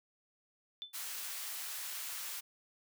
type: tone with exponential decay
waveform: sine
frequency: 3520 Hz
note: A7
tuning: in tune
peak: -37 dBFS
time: 0.82-0.96 s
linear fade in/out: 0 ms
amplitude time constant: 29 ms
type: high-pass noise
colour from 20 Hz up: white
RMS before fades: -42 dBFS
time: 0.93-2.41 s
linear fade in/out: 20 ms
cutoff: 970 Hz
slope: 12 dB/octave
effects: none